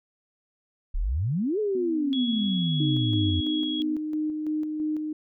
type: exponential two-way sweep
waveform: sine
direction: up then down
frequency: 30.84 to 437.1 to 85.8 Hz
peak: -23 dBFS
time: 0.94-3.41 s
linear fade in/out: 10 ms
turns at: 1.59 s
type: tone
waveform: sine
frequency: 251.5 Hz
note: B3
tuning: 32 cents sharp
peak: -32 dBFS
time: 1.75-3.97 s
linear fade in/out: 2 ms
type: tone with pitch glide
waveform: sine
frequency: 3350 to 3319 Hz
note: G#7 to G#7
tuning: +14 to -2 cents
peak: -30 dBFS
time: 2.13-3.82 s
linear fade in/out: 0 ms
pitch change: -16 cents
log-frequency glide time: 2.73-3.7 s
type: tone with tremolo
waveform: sine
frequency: 307 Hz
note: D#4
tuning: 23 cents flat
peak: -24 dBFS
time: 2.8-5.13 s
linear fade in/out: 5 ms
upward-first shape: square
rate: 3 Hz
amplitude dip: 35%
effects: none